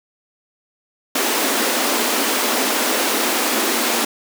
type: high-pass noise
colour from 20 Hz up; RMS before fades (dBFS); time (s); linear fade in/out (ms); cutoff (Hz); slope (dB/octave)
pink; -19; 1.15-4.05; 5; 220; 96
effects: none